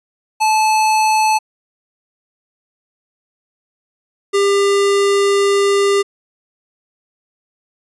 square tone pair in turn, 868 / 399.6 Hz, A5 / G4, -24 / +33 cents, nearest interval octave + minor second, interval 1343 cents, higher first, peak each -12 dBFS, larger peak neither, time 0.4-1.39 / 4.33-6.03 s, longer second, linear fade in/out 20 ms, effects resampled to 24000 Hz

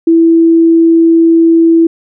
sine tone, 330.4 Hz, E4, 4 cents sharp, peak -3 dBFS, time 0.07-1.87 s, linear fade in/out 5 ms, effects none

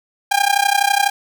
sawtooth tone with amplitude modulation, 803 Hz, G5, 41 cents sharp, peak -6 dBFS, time 0.31-1.1 s, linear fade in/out 10 ms, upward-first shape sine, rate 32 Hz, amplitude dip 90%, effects none

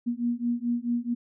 sine beating tone pair, 236.6 / 241.2 Hz, A#3 / B3, +26 / -41 cents, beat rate 4.6 Hz, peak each -28 dBFS, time 0.06-1.15 s, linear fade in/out 20 ms, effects none

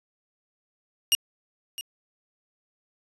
sawtooth tone with echo, 2841 Hz, F7, 29 cents sharp, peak -14 dBFS, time 1.12-1.15 s, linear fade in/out 0 ms, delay 660 ms, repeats 1, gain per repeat -15 dB, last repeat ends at 1.81 s, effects resampled to 32000 Hz

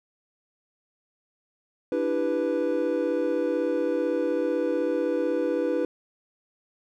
triangle chord, E minor seventh, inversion third, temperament equal, 293.7 / 329.6 / 392 / 493.9 Hz, D4 / E4 / G4 / B4, 0 / 0 / 0 / 0 cents, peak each -28 / -27 / -30 / -24 dBFS, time 1.92-5.85 s, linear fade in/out 2 ms, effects none

